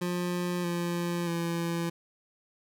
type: tone with pitch steps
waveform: 25% pulse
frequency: 177.1 / 173.06 / 169.1 Hz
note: F3 / F3 / E3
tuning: +24 / -15 / +44 cents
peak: -25 dBFS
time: 0.01-1.9 s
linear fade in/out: 10 ms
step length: 630 ms
effects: none